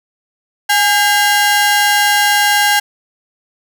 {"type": "ring-modulated tone", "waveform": "sawtooth", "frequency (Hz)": 1217, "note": "D#6", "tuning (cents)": -39, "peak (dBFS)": -3, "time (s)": [0.69, 2.8], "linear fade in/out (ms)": 10, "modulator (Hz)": 388, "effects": []}